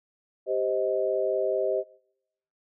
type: chord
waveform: sine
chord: C minor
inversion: second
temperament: just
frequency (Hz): 392.4 / 523.3 / 627.9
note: G4 / C5 / Eb5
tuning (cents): +2 / 0 / +16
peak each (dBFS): -28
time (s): 0.46-1.84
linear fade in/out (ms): 50
effects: noise-tail reverb RT60 0.8 s tail -24 dB re dry